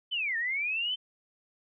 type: linear two-way sweep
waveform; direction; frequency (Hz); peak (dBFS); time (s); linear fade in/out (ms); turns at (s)
sine; down then up; 3100 to 1779 to 3100; -28; 0.11-0.96; 20; 0.37
effects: none